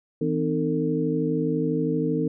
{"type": "tone cluster", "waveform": "sine", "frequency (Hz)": [161.5, 254.9, 307.3, 452.4], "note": ["E3", "C4", "D#4", "A4"], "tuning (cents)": [-35, -45, -21, 48], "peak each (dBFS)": -27, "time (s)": [0.21, 2.28], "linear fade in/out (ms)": 5, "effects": []}